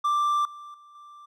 triangle tone with level steps, 1178 Hz, D6, 5 cents sharp, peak -19 / -38 / -47 / -43 dBFS, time 0.04-1.26 s, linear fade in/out 10 ms, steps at 0.45 / 0.74 / 0.95 s, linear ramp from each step 2 ms, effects none

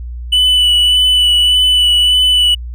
triangle tone with vibrato, 2975 Hz, F#7, 9 cents sharp, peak -6 dBFS, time 0.32-2.55 s, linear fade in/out 10 ms, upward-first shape sine, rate 1.7 Hz, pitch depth 17 cents each way, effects added 60 Hz sine -22 dBFS peak until 2.74 s

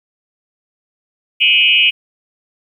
sine tone with frequency modulation, 2714 Hz, E7, 50 cents sharp, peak -8 dBFS, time 1.4-1.91 s, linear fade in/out 20 ms, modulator 152 Hz, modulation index 2.2, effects 8-bit

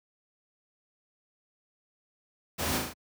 pink noise with echo, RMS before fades -31 dBFS, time 2.58-2.79 s, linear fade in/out 20 ms, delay 37 ms, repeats 4, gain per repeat -3 dB, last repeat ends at 2.938 s, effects high-pass 80 Hz 12 dB/octave

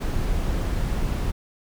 brown noise, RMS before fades -24 dBFS, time 0-1.32 s, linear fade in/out 20 ms, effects none

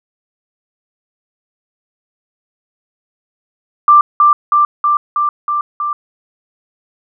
sine tone with echo, 1181 Hz, D6, 9 cents sharp, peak -3 dBFS, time 3.88-4.01 s, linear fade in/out 2 ms, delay 320 ms, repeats 6, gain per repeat -2 dB, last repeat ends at 5.93 s, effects none

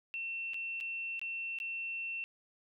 sine tone with dropouts, 2700 Hz, E7, 41 cents sharp, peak -36 dBFS, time 0.14-2.24 s, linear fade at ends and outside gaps 0 ms, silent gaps 0.535-0.543 / 0.803-0.809 / 1.194-1.215 / 1.587-1.601 s, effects none

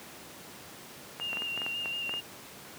clicks, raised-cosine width 0.5 ms, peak -22 dBFS, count 10, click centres 1.199 / 1.331 / 1.371 / 1.421 / 1.576 / 1.618 / 1.664 / 1.858 / 2.094 / 2.139 s
sine tone with vibrato, 2794 Hz, F7, in tune, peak -32 dBFS, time 1.2-2.21 s, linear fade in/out 20 ms, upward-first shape square, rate 5.5 Hz, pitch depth 21 cents each way
effects pink hiss -47 dBFS RMS until 2.78 s + high-pass 150 Hz 12 dB/octave

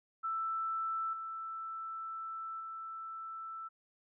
sine tone with level steps, 1325 Hz, E6, 9 cents sharp, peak -33 / -39 / -41 dBFS, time 0.23-3.69 s, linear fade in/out 20 ms, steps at 1.13 / 2.6 s, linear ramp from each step 2 ms, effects none

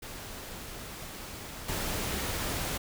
pink noise with level steps, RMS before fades -42 / -33 dBFS, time 0.02-2.78 s, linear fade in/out 10 ms, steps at 1.68 s, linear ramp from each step 10 ms, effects none

